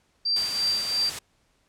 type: tone with tremolo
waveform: sine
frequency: 4699 Hz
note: D8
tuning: in tune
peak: -20 dBFS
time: 0.25-1.1 s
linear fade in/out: 10 ms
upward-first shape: triangle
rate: 2.9 Hz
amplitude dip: 65%
type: noise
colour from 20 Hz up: white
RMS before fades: -33 dBFS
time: 0.36-1.19 s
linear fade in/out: 5 ms
effects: pink hiss -67 dBFS RMS until 1.68 s + low-pass 9000 Hz 12 dB/octave